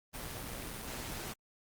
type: noise with amplitude modulation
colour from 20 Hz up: pink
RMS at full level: -40 dBFS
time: 0.13-1.34 s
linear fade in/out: 20 ms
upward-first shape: sine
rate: 122 Hz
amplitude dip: 40%
effects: Opus 24 kbps